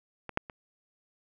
clicks, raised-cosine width 0.5 ms, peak -23 / -11 / -27 dBFS, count 3, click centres 0.293 / 0.374 / 0.498 s, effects none

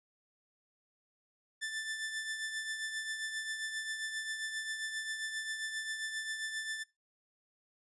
sawtooth tone with tremolo, 1765 Hz, A6, 5 cents sharp, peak -31 dBFS, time 1.61-6.84 s, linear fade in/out 20 ms, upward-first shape triangle, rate 7.5 Hz, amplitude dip 55%, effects noise-tail reverb RT60 0.2 s tail -19 dB re dry + resampled to 24000 Hz

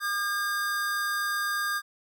square tone pair together, 1210 / 1615.2 Hz, D#6 / G#6, -49 / -49 cents, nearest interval perfect fourth, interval 500 cents, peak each -32 / -29 dBFS, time 0-1.82 s, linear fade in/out 50 ms, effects none

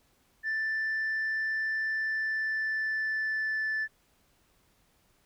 sine tone with pitch glide, 1766 to 1751.8 Hz, A6 to A6, +6 to -8 cents, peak -26 dBFS, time 0.43-3.88 s, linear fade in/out 50 ms, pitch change -14 cents, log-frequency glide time 1.84-3.63 s, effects tanh soft clip ceiling -26 dBFS + pink hiss -68 dBFS RMS until 5.25 s

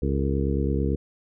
harmonic tone with a mistuned harmonic, 69 Hz, C#2, 7 cents flat, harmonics 1 / 2 / 3 / 4 / 5 / 6 / 7, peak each -25 / -28 / -30 / -31 / -32 / -33 / -33 dBFS, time 0.02-0.96 s, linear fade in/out 5 ms, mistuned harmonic 7, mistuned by -66 cents, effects none

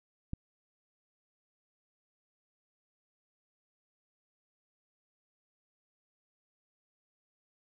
click, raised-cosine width 5 ms, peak -23 dBFS, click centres 0.334 s, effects none

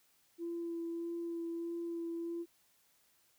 sine tone with vibrato, 337.4 Hz, E4, 40 cents sharp, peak -36 dBFS, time 0.38-2.46 s, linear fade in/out 50 ms, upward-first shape sine, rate 1.6 Hz, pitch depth 13 cents each way, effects tanh soft clip ceiling -32 dBFS + white hiss -71 dBFS RMS until 3.38 s

